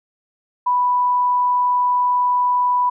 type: tone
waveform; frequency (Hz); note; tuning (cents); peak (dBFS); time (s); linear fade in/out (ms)
sine; 987.8; B5; 0; -14; 0.66-2.9; 10
effects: none